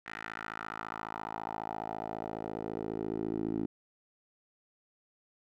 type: tone with band-pass filter sweep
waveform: 10% pulse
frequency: 54.6 Hz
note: A1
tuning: 13 cents flat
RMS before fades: -38 dBFS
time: 0.06-3.66 s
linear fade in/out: 5 ms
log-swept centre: 1800 to 300 Hz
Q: 2.8
effects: none